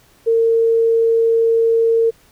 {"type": "tone", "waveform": "sine", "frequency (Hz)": 456.3, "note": "A#4", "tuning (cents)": -37, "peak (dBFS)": -11, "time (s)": [0.26, 2.11], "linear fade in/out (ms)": 20, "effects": ["pink hiss -52 dBFS RMS until 2.31 s"]}